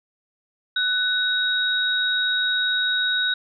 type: tone pair together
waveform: sine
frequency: 1492 / 3795 Hz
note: F#6 / A#7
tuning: +14 / +30 cents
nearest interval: octave + major third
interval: 1616 cents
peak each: -22 dBFS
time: 0.76-3.34 s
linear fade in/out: 5 ms
effects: none